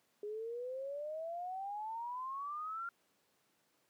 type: exponential sweep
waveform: sine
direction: up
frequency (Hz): 410.7 to 1400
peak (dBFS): -39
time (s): 0.23-2.89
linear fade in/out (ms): 2
effects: pink hiss -75 dBFS RMS until 3.89 s + high-pass 200 Hz 12 dB/octave